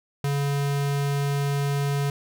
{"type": "tone", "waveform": "square", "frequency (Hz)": 141.5, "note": "C#3", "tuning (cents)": 36, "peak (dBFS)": -23, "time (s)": [0.24, 2.1], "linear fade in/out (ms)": 2, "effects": []}